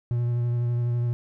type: tone with vibrato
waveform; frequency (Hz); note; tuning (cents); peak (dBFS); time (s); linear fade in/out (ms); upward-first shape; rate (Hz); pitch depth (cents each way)
triangle; 120; B2; -49; -20; 0.11-1.13; 0; sine; 12; 16
effects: none